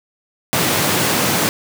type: high-pass noise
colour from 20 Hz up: pink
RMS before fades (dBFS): -17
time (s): 0.53-1.49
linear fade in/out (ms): 0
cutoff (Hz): 120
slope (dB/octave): 24
effects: none